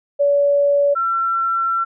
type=tone pair in turn; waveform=sine; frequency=570 / 1352.3 Hz; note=C#5 / E6; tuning=+48 / +44 cents; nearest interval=octave + minor third; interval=1496 cents; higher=second; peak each=-12 / -16 dBFS; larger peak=first; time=0.19-0.95 / 0.95-1.85 s; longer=second; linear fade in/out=20 ms; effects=none